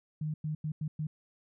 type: tone bursts at uneven times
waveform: sine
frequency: 153.6 Hz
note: D#3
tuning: 22 cents flat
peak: -31 dBFS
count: 5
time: 0.21-0.34 / 0.44-0.55 / 0.64-0.72 / 0.81-0.88 / 0.99-1.07 s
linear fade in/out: 5 ms
effects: none